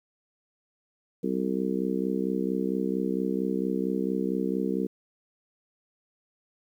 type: harmonic tone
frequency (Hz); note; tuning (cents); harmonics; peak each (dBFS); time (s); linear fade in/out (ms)
64.4; C2; -27; 3 / 4 / 5 / 6 / 7; -30 / -31 / -32 / -33 / -33; 1.23-4.87; 10
effects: 10-bit